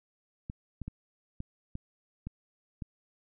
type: clicks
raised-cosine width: 5 ms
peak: -25 dBFS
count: 7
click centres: 0.499 / 0.817 / 0.88 / 1.404 / 1.754 / 2.27 / 2.822 s
effects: none